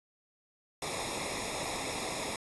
pink noise with comb filter, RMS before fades -36 dBFS, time 0.82-2.36 s, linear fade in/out 2 ms, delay 0.66 ms, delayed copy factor -0.8, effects resampled to 24000 Hz

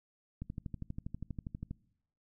click train, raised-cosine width 5 ms, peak -27 dBFS, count 17, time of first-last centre 0.42-1.71 s, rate 12.4 Hz, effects noise-tail reverb RT60 0.8 s tail -23 dB re dry

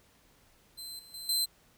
sawtooth tone with level steps, 4090 Hz, C8, 40 cents flat, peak -38 / -49 / -38 / -24 dBFS, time 0.77-1.46 s, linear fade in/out 20 ms, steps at 0.99 / 1.14 / 1.29 s, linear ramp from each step 2 ms, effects pink hiss -64 dBFS RMS until 1.77 s

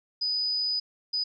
sine tone bursts at uneven times, 4978 Hz, D#8, in tune, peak -25 dBFS, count 2, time 0.21-0.8 / 1.13-1.24 s, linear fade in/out 10 ms, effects none

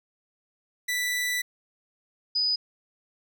sawtooth / sine tone pair in turn, 1975.5 / 4978 Hz, B6 / D#8, 0 / 0 cents, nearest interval octave + major third, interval 1600 cents, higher second, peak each -22 dBFS, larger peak neither, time 0.88-1.42 / 2.35-2.56 s, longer first, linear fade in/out 10 ms, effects none

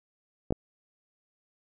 clicks, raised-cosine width 2 ms, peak -14 dBFS, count 2, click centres 0.507 / 0.524 s, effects none

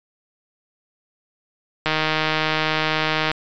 click train, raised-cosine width 0.3 ms, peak -4 dBFS, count 228, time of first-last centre 1.86-3.315 s, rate 156 Hz, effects resampled to 16000 Hz

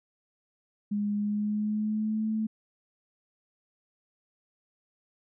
sine tone with pitch glide, 206.1 to 218.4 Hz, G#3 to A3, -13 to -13 cents, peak -26 dBFS, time 0.91-2.47 s, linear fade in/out 10 ms, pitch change +100 cents, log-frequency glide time 1.15-2.28 s, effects none

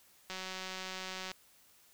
click train, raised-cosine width 0.2 ms, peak -24 dBFS, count 191, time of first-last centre 0.3-1.316 s, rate 187 Hz, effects white hiss -64 dBFS RMS until 1.93 s

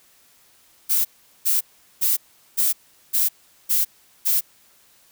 violet noise bursts, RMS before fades -19 dBFS, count 7, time 0.89-4.41 s, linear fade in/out 20 ms, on 160 ms, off 400 ms, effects white hiss -56 dBFS RMS until 5.11 s

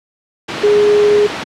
sine tone in noise, 415.3 Hz, G#4, in tune, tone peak -7 dBFS, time 0.63-1.27 s, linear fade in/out 10 ms, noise pink, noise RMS -20 dBFS, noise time 0.48-1.44 s, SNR +10 dB, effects high-pass 200 Hz 12 dB/octave + low-pass 4000 Hz 12 dB/octave

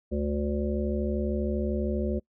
harmonic tone, 72.7 Hz, D2, 17 cents flat, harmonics 1 / 3 / 5 / 7 / 8, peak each -30 / -30 / -32 / -36 / -36 dBFS, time 0.11-2.2 s, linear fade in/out 20 ms, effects noise-tail reverb RT60 0.1 s tail -24 dB re dry

